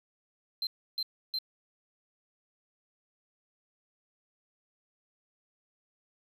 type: tone bursts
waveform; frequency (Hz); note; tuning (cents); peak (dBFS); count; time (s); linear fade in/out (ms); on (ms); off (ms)
sine; 4121; C8; -27; -27; 3; 0.62-1.387; 2; 49; 310
effects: tanh soft clip ceiling -29 dBFS